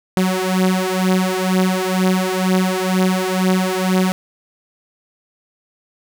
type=beating tone pair; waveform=sawtooth; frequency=185 / 187.1 Hz; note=F#3 / F#3; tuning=0 / +20 cents; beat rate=2.1 Hz; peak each=-14 dBFS; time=0.17-4.12 s; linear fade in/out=0 ms; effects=none